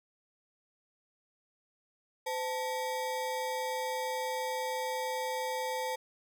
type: ring-modulated tone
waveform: square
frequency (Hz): 698.5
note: F5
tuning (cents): 0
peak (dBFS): -30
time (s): 2.26-5.96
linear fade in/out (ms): 10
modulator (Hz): 187
effects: none